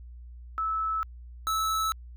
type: tone pair in turn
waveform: sine / square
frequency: 1306 / 1306 Hz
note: E6 / E6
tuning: -17 / -17 cents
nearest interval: unison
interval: 0 cents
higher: neither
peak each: -26 dBFS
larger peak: neither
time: 0.58-1.03 / 1.47-1.92 s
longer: neither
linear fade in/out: 0 ms
effects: added 60 Hz sine -42 dBFS peak until 2.16 s